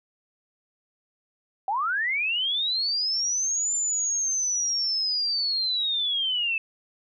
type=linear two-way sweep; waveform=sine; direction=up then down; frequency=740 to 7200 to 2606 Hz; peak=-23 dBFS; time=1.68-6.58 s; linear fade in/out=2 ms; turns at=3.74 s; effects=none